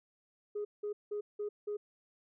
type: tone bursts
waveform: sine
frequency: 415.3 Hz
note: G#4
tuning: in tune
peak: -33 dBFS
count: 5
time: 0.55-1.77 s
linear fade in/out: 10 ms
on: 100 ms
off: 180 ms
effects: tanh soft clip ceiling -31 dBFS